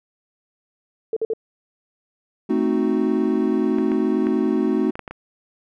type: tone bursts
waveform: sine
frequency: 445 Hz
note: A4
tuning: 20 cents sharp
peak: -19 dBFS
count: 3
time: 1.13-1.335 s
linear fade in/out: 2 ms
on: 35 ms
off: 50 ms
type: chord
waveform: triangle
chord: A diminished seventh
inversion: none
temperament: equal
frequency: 220 / 261.6 / 311.1 / 370 Hz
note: A3 / C4 / Eb4 / Gb4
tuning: 0 / 0 / 0 / 0 cents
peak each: -21 dBFS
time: 2.49-4.91 s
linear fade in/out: 10 ms
type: clicks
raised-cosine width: 0.5 ms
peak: -18 dBFS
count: 7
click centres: 3.785 / 3.918 / 4.269 / 4.955 / 4.993 / 5.078 / 5.11 s
effects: none